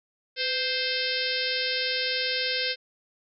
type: harmonic tone with a mistuned harmonic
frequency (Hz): 523.3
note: C5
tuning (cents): 0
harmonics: 1 / 3 / 4 / 5 / 6 / 7 / 8 / 9 / 10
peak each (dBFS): -34 / -34 / -34 / -34 / -34 / -34 / -34 / -34 / -34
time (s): 0.36-2.76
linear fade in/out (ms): 50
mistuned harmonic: 1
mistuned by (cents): -59
effects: none